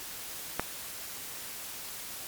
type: click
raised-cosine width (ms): 0.5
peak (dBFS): -12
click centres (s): 0.596
effects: white hiss -41 dBFS RMS until 2.27 s + MP3 96 kbps